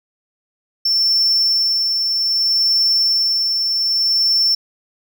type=tone with tremolo; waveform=triangle; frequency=5390 Hz; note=E8; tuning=38 cents sharp; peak=-11 dBFS; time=0.85-4.55 s; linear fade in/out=5 ms; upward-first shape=sine; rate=0.63 Hz; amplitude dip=35%; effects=none